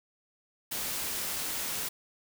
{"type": "noise", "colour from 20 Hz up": "white", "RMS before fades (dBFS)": -34, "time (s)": [0.71, 1.89], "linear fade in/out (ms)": 10, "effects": []}